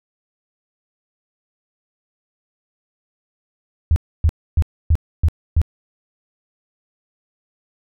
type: tone bursts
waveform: sine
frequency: 79.9 Hz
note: D#2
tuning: 47 cents sharp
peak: -10 dBFS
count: 6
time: 3.91-5.616 s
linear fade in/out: 0 ms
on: 51 ms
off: 280 ms
effects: none